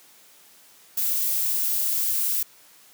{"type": "noise", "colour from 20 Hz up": "violet", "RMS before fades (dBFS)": -24, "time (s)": [0.97, 2.43], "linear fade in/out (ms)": 5, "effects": ["white hiss -53 dBFS RMS until 2.93 s", "high-pass 150 Hz 12 dB/octave"]}